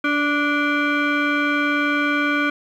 sine tone with frequency modulation, 587.3 Hz, D5, in tune, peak -16 dBFS, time 0.04-2.5 s, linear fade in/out 5 ms, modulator 878 Hz, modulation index 2, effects tanh soft clip ceiling -12 dBFS + 9-bit

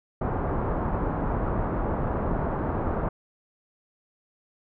pink low-pass noise, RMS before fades -27 dBFS, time 0.21-3.09 s, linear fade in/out 5 ms, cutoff 1200 Hz, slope 24 dB/octave, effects none

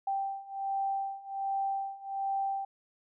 sine beating tone pair, 783 / 784.3 Hz, G5 / G5, -2 / +1 cents, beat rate 1.3 Hz, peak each -35 / -33 dBFS, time 0.07-2.65 s, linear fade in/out 5 ms, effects none

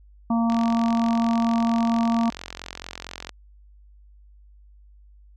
harmonic tone, 230.6 Hz, A#3, 19 cents flat, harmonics 1 / 3 / 4 / 5, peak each -19 / -29 / -31 / -33 dBFS, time 0.3-2.3 s, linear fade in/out 5 ms
click train, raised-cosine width 0.2 ms, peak -16 dBFS, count 125, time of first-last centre 0.5-3.293 s, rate 44.4 Hz
effects added 50 Hz sine -48 dBFS peak until 5.36 s

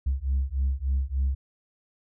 sine beating tone pair, 65.6 / 69 Hz, C2 / C#2, +5 / -7 cents, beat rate 3.4 Hz, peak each -25 dBFS, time 0.06-1.35 s, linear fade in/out 10 ms, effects tanh soft clip ceiling -19 dBFS

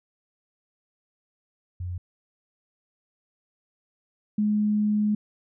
sine tone pair in turn, 89.3 / 210.2 Hz, F2 / G#3, +39 / +21 cents, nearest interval octave + minor third, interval 1482 cents, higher second, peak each -29 / -20 dBFS, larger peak second, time 1.8-1.98 / 4.38-5.15 s, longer second, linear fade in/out 5 ms, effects none

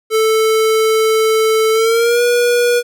square tone with pitch glide, 440 to 482.6 Hz, A4 to B4, 0 to -40 cents, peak -11 dBFS, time 0.1-2.83 s, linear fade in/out 50 ms, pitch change +160 cents, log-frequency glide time 1.72-2.22 s, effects none

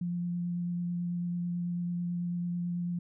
sine tone with vibrato, 174.61 Hz, F3, in tune, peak -30 dBFS, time 0.01-2.99 s, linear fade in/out 5 ms, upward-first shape triangle, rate 9.1 Hz, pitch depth 13 cents each way, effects none

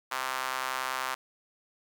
sawtooth tone with high-pass filter, 130.4 Hz, C3, 5 cents flat, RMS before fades -33 dBFS, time 0.11-1.15 s, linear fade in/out 10 ms, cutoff 1100 Hz, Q 2, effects none

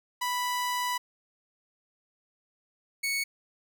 sawtooth tone pair in turn, 987.8 / 2218 Hz, B5 / C#7, 0 / 0 cents, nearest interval octave + major second, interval 1400 cents, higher second, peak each -24 dBFS, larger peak neither, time 0.21-0.98 / 3.03-3.24 s, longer first, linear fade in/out 10 ms, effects none

